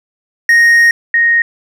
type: tone pair in turn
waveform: triangle / sine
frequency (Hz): 1864.7 / 1864.7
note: A#6 / A#6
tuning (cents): 0 / 0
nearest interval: unison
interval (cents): 0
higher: neither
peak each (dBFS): -3 / -7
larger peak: first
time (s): 0.49-0.91 / 1.14-1.42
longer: first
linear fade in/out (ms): 2
effects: none